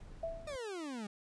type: noise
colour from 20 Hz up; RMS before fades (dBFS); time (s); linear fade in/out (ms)
brown; -50; 0-0.56; 5
type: tone with exponential decay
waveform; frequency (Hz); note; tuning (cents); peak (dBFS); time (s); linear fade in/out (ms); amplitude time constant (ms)
sine; 660; E5; +2; -33; 0.23-0.67; 5; 95
type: exponential sweep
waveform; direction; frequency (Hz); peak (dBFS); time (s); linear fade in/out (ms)
40% pulse; down; 623 to 198; -39; 0.47-1.07; 5
effects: resampled to 22050 Hz